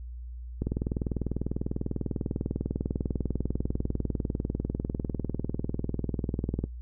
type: click train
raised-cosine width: 3 ms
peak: -16 dBFS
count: 122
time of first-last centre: 0.62-6.64 s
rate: 20.1 Hz
effects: noise-tail reverb RT60 0.1 s tail -18 dB re dry + added 60 Hz sine -37 dBFS peak until 6.81 s